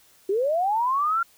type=linear sweep; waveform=sine; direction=up; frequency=370 to 1396.9 Hz; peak=-20 dBFS; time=0.29-1.23 s; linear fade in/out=5 ms; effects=white hiss -57 dBFS RMS until 1.37 s